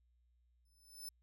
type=tone with exponential growth; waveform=15% pulse; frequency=5274 Hz; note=E8; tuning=in tune; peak=-37 dBFS; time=0.65-1.09 s; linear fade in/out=5 ms; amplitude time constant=94 ms; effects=added 60 Hz sine -70 dBFS peak until 1.22 s